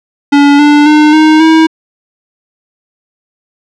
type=tone with pitch steps; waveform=square; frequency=285.4 / 293.8 / 302.4 / 311.2 / 320.4 Hz; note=D4 / D4 / D#4 / D#4 / E4; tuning=-49 / +1 / -49 / 0 / -49 cents; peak=-3 dBFS; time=0.32-1.67 s; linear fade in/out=10 ms; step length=270 ms; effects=low-pass 4000 Hz 12 dB/octave